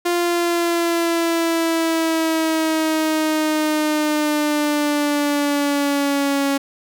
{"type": "exponential sweep", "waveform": "sawtooth", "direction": "down", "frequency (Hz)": [349.2, 277.2], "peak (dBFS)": -13, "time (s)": [0.05, 6.58], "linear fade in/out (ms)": 10, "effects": []}